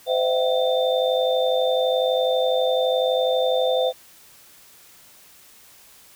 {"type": "tone cluster", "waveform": "sine", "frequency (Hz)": [513, 614, 666, 765, 3581], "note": ["C5", "D#5", "E5", "G5", "A7"], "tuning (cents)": [-34, -23, 18, -42, 30], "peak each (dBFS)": [-20, -29, -24, -29, -29], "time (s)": [0.06, 3.93], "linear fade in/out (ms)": 50, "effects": ["white hiss -50 dBFS RMS until 6.15 s"]}